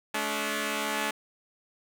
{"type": "tone pair together", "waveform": "5% pulse", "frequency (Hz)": [215.2, 287.3], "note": ["A3", "D4"], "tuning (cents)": [-38, -38], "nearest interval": "perfect fourth", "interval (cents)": 500, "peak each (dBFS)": -20, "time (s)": [0.14, 1.11], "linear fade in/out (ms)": 5, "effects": []}